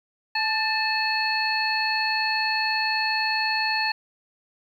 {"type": "harmonic tone with a mistuned harmonic", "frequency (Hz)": 868, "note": "A5", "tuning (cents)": -24, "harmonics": [1, 2, 3, 5], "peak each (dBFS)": [-27, -27, -28, -27], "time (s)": [0.35, 3.92], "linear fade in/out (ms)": 5, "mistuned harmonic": 2, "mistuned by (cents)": 42, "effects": ["9-bit"]}